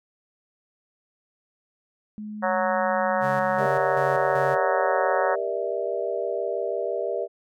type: tone with pitch glide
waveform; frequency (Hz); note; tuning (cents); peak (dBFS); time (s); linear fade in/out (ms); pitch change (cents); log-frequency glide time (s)
sine; 211.7 to 208.2; G#3 to G#3; +33 to +5; -32; 2.18-3.66; 0; -28; 2.65-3.27
type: harmonic tone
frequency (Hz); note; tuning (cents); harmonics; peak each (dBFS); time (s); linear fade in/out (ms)
185; F#3; 0; 3 / 4 / 5 / 6 / 7 / 8 / 9 / 10; -25 / -27 / -29 / -31 / -32 / -33 / -34 / -35; 2.42-5.36; 20
type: tone with tremolo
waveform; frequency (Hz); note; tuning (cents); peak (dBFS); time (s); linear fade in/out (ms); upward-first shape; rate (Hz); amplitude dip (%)
45% pulse; 138.59; C#3; 0; -32; 3.2-4.58; 50; square; 2.6; 55
type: chord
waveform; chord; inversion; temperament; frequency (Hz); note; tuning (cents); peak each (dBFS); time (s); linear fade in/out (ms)
sine; E half-diminished seventh; first; just; 395.6 / 474.7 / 593.3 / 659.3; G4 / Bb4 / D5 / E5; +16 / +31 / +18 / 0; -30; 3.57-7.28; 50
effects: none